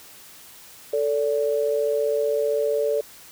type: tone pair together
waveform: sine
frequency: 441.8 / 577 Hz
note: A4 / D5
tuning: +7 / -31 cents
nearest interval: perfect fourth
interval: 462 cents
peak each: -22 / -23 dBFS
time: 0.93-3.01 s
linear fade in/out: 5 ms
effects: white hiss -46 dBFS RMS until 3.31 s